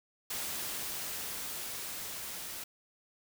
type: noise with level ramp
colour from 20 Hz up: white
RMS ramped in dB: -37 to -42 dBFS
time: 0.3-2.64 s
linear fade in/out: 5 ms
effects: none